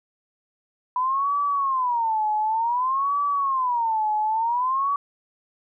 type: tone with vibrato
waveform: sine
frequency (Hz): 989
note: B5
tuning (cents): +2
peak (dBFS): -20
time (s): 0.96-4.96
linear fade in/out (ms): 2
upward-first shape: sine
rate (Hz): 0.55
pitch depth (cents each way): 260
effects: none